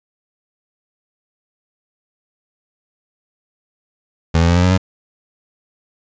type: tone with pitch steps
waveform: 25% pulse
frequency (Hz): 82.1 / 84.31 / 86.58 / 88.91 / 91.31 / 93.76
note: E2 / E2 / F2 / F2 / F#2 / F#2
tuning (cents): -6 / +40 / -14 / +31 / -22 / +23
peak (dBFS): -7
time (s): 4.34-4.778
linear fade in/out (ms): 10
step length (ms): 73
effects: resampled to 16000 Hz